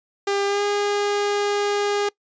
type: tone with pitch glide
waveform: sawtooth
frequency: 400 to 408.9 Hz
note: G4 to G#4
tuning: +35 to -27 cents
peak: -16 dBFS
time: 0.27-2.09 s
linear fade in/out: 5 ms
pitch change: +38 cents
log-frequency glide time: 0.46-0.63 s
effects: noise-tail reverb RT60 0.1 s tail -23 dB re dry + resampled to 16000 Hz